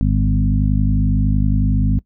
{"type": "harmonic tone with a mistuned harmonic", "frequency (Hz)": 50.9, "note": "G#1", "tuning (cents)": -34, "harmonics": [1, 2, 3, 4, 5], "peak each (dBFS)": [-16, -19, -21, -22, -23], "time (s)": [0.01, 1.99], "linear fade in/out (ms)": 0, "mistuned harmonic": 2, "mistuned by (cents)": 24, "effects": ["noise-tail reverb RT60 0.1 s tail -20 dB re dry"]}